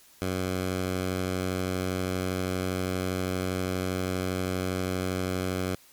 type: tone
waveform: 10% pulse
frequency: 92.5 Hz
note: F#2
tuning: in tune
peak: -19 dBFS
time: 0.22-5.75 s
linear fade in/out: 0 ms
effects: white hiss -56 dBFS RMS until 5.92 s + MP3 96 kbps